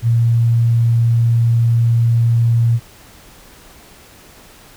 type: tone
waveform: sine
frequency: 116.6 Hz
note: A#2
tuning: 1 cent sharp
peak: -10 dBFS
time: 0.02-2.8 s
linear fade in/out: 50 ms
effects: pink hiss -43 dBFS RMS until 4.76 s